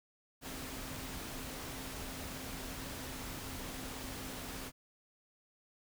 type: tone in noise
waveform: sine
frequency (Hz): 261.6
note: C4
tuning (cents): 0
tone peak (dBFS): -50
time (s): 0.41-4.72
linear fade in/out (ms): 50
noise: pink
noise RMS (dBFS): -44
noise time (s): 0.41-4.72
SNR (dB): -9
effects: none